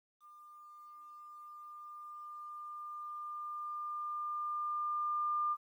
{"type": "tone with level ramp", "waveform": "sine", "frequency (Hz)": 1200, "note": "D6", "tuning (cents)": 37, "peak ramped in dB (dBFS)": [-54, -30], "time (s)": [0.2, 5.57], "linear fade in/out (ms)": 50, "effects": ["12-bit"]}